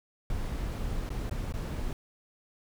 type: noise with dropouts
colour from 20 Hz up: brown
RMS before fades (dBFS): -33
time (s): 0.3-1.93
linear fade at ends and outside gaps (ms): 1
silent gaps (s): 1.092-1.103 / 1.296-1.311 / 1.524-1.539
effects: none